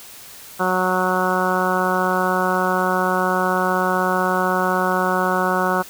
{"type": "harmonic tone", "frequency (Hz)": 184.1, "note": "F#3", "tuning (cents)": -8, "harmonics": [1, 2, 3, 4, 5, 6, 7, 8], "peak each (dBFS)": [-25, -25, -25, -25, -25, -25, -25, -25], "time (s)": [0.59, 5.83], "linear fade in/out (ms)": 20, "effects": ["white hiss -40 dBFS RMS until 5.89 s"]}